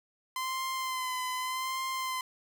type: tone with vibrato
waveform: sawtooth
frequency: 1031 Hz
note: C6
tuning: 26 cents flat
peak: -28 dBFS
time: 0.36-2.21 s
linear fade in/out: 2 ms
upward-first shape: sine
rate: 0.84 Hz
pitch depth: 32 cents each way
effects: none